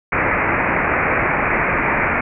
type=low-pass noise; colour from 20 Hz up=white; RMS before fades=-18 dBFS; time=0.12-2.21 s; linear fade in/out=5 ms; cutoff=2400 Hz; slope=96 dB/octave; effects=none